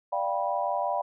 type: chord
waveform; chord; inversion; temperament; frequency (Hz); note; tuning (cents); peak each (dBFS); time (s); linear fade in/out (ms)
sine; G dominant seventh; second; equal with one note detuned; 587.3 / 698.5 / 784 / 977.5; D5 / F5 / G5 / B5; 0 / 0 / 0 / -18; -31; 0.12-1.02; 10
effects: none